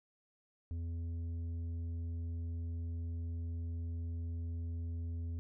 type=tone with tanh clipping; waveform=sine; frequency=84 Hz; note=E2; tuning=33 cents sharp; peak=-38 dBFS; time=0.71-5.39 s; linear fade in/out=0 ms; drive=7 dB; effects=none